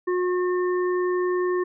harmonic tone, 361.1 Hz, F#4, 42 cents flat, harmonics 1 / 3 / 5, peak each -21 / -31 / -35 dBFS, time 0.07-1.64 s, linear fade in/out 10 ms, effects none

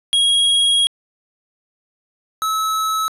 square tone pair in turn, 3294 / 1296.3 Hz, G#7 / E6, -15 / -29 cents, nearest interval octave + major third, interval 1614 cents, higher first, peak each -13 / -18 dBFS, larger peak first, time 0.13-0.87 / 2.42-3.08 s, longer first, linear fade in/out 0 ms, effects resampled to 32000 Hz + 8-bit

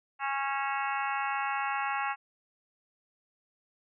harmonic tone with a mistuned harmonic, 274.8 Hz, C#4, 15 cents flat, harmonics 3 / 4 / 5 / 6 / 7 / 8 / 9 / 10, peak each -33 / -35 / -37 / -39 / -40 / -41 / -42 / -43 dBFS, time 0.19-2.16 s, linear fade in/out 50 ms, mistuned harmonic 9, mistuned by +70 cents, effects none

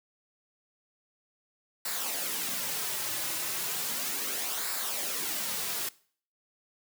white noise with flanger, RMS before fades -33 dBFS, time 1.85-5.89 s, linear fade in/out 5 ms, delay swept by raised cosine 0.32 to 4.42 ms, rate 0.35 Hz, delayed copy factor -0.55, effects noise-tail reverb RT60 0.5 s tail -21 dB re dry + high-pass 150 Hz 12 dB/octave

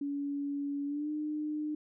sine tone with pitch glide, 283.9 to 302.5 Hz, C#4 to D#4, +41 to -49 cents, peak -32 dBFS, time 0.01-1.75 s, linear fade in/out 5 ms, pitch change +110 cents, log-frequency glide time 0.86-1.1 s, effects none

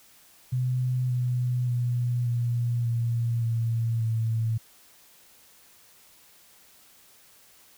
sine tone with pitch steps, 126.4 / 124.01 / 121.67 / 119.37 / 117.12 / 114.91 / 112.74 Hz, B2 / B2 / B2 / A#2 / A#2 / A#2 / A2, +41 / +8 / -25 / +42 / +9 / -24 / +43 cents, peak -23 dBFS, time 0.52-4.58 s, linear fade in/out 10 ms, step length 580 ms, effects white hiss -56 dBFS RMS until 7.77 s

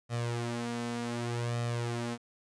sawtooth tone with flanger, 118.7 Hz, A#2, 32 cents sharp, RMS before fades -34 dBFS, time 0.09-2.18 s, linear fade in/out 50 ms, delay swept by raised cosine 1.6 to 4.5 ms, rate 0.66 Hz, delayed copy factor +0.65, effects resampled to 22050 Hz + 11-bit

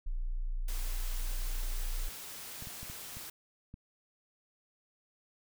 sine tone, 29.68 Hz, A#0, 32 cents sharp, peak -31 dBFS, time 0.06-2.09 s, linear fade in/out 10 ms
white noise, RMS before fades -45 dBFS, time 0.68-3.3 s, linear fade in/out 5 ms
clicks, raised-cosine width 5 ms, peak -34 dBFS, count 6, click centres 2.624 / 2.672 / 2.83 / 2.899 / 3.17 / 3.741 s
effects none

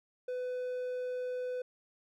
triangle tone, 501 Hz, B4, 25 cents sharp, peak -32 dBFS, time 0.28-1.62 s, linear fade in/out 5 ms, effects none

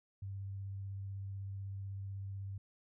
sine tone with vibrato, 98 Hz, G2, in tune, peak -40 dBFS, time 0.22-2.58 s, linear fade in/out 5 ms, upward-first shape sine, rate 16 Hz, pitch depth 13 cents each way, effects none

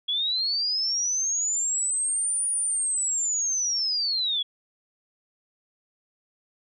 sine linear two-way sweep, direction up then down, 3322 to 9610 to 3322 Hz, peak -23 dBFS, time 0.08-4.43 s, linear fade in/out 10 ms, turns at 2.5 s, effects none

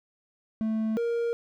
triangle tone pair in turn, 220 / 468.3 Hz, A3 / A#4, 0 / +8 cents, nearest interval octave + minor second, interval 1308 cents, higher second, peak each -23 / -23 dBFS, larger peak neither, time 0.61-0.97 / 0.97-1.33 s, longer neither, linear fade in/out 0 ms, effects none

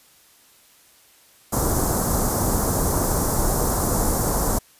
pink band-stop noise, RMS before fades -21 dBFS, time 1.52-4.59 s, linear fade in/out 10 ms, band 1200 to 6300 Hz, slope 24 dB/octave, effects white hiss -54 dBFS RMS until 4.79 s + resampled to 32000 Hz

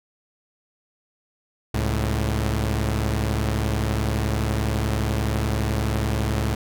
sawtooth tone pair together, 68.4 / 108.47 Hz, C#2 / A2, -23 / -24 cents, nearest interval minor sixth, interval 799 cents, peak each -20 dBFS, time 1.74-6.55 s, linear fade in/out 5 ms, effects none

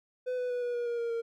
triangle tone with pitch steps, 503 / 496.9 / 490.9 / 485 / 479.2 / 473.4 / 467.7 / 462.1 Hz, B4 / B4 / B4 / B4 / A#4 / A#4 / A#4 / A#4, +32 / +11 / -10 / -31 / +48 / +27 / +6 / -15 cents, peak -28 dBFS, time 0.26-1.22 s, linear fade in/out 20 ms, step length 120 ms, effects none

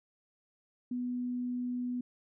sine tone, 246.9 Hz, B3, in tune, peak -32 dBFS, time 0.91-2.01 s, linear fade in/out 5 ms, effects none

